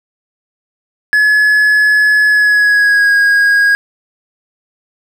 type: tone with pitch glide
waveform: triangle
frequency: 1702 to 1640.2 Hz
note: G#6 to G#6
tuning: +42 to -22 cents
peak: -5 dBFS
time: 1.13-3.75 s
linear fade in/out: 0 ms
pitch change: -64 cents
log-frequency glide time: 2.28-3.15 s
effects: none